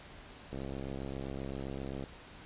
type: click train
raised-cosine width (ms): 2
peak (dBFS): -27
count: 103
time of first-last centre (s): 0.53-2.039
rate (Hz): 67.6
effects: pink hiss -52 dBFS RMS until 2.45 s + resampled to 8000 Hz